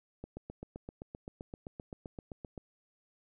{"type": "click train", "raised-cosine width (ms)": 2, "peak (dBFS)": -29, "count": 19, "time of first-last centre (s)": [0.24, 2.578], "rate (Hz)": 7.7, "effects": []}